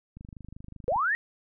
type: click train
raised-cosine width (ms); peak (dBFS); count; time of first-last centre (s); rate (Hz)
5; -31; 21; 0.17-0.961; 25.3
type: linear sweep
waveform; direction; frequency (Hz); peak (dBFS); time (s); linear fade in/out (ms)
sine; up; 451.3 to 1919; -23; 0.88-1.15; 0
effects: none